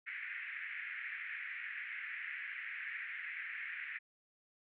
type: band-pass noise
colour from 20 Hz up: pink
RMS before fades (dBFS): -44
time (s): 0.06-3.99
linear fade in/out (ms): 20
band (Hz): 1700 to 2300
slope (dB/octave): 48
effects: none